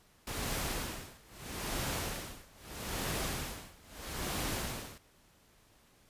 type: noise with tremolo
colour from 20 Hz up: pink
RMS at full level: -35 dBFS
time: 0.27-4.98 s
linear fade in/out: 2 ms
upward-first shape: sine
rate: 0.78 Hz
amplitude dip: 95%
effects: pink hiss -65 dBFS RMS until 6.09 s + resampled to 32000 Hz